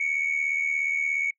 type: tone pair together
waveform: sine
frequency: 2217 / 2294 Hz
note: C#7 / D7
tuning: 0 / -41 cents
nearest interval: minor second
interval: 59 cents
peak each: -23 / -28 dBFS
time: 0-1.31 s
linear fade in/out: 5 ms
effects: noise-tail reverb RT60 0.1 s tail -26 dB re dry + tanh soft clip ceiling -19 dBFS